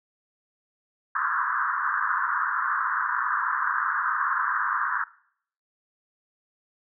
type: band-pass noise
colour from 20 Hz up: pink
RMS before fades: -26 dBFS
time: 1.15-5.04 s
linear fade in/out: 5 ms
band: 1000 to 1700 Hz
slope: 96 dB/octave
effects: noise-tail reverb RT60 0.6 s tail -20 dB re dry